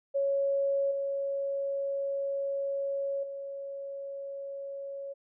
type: tone with level steps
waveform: sine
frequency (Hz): 554.4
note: C#5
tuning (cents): 0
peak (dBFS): -25 / -29 / -36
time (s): 0.14-5.14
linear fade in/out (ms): 20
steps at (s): 0.91 / 3.23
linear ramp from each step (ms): 5
effects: none